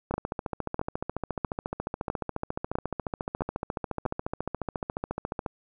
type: two click trains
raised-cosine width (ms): 1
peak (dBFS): -13 / -16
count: 7 / 77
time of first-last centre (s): 0.14-4.062 / 0.11-5.462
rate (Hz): 1.53 / 14.2
effects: none